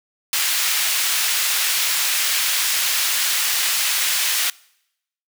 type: high-pass noise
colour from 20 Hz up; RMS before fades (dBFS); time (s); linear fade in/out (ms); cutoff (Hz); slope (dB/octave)
pink; -20; 0.33-4.5; 2; 2100; 12
effects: noise-tail reverb RT60 0.8 s tail -24 dB re dry